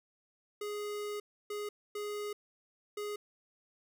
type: tone bursts at uneven times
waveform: square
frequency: 415.3 Hz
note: G#4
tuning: in tune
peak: -37 dBFS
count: 4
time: 0.61-1.2 / 1.5-1.69 / 1.95-2.33 / 2.97-3.16 s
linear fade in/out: 5 ms
effects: none